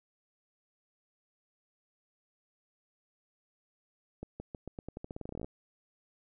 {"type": "accelerating click train", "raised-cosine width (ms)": 2, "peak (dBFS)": -27, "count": 20, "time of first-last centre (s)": [4.23, 5.445], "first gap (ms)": 170, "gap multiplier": 0.87, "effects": []}